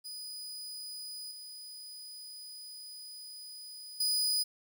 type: tone with level steps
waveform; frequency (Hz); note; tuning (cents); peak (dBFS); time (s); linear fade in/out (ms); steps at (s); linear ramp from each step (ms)
sawtooth; 4966; D#8; -4; -38 / -42 / -25; 0.04-4.44; 20; 1.31 / 4; 5
effects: 11-bit